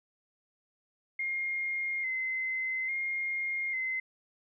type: tone with vibrato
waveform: sine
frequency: 2093 Hz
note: C7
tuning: in tune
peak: -30 dBFS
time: 1.19-4 s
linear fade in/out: 5 ms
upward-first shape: square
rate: 0.59 Hz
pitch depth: 30 cents each way
effects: none